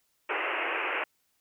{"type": "band-pass noise", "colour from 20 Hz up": "white", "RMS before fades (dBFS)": -31, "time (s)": [0.29, 1.04], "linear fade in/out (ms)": 5, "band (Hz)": [310, 2800], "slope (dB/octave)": 96, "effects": ["white hiss -73 dBFS RMS until 1.4 s"]}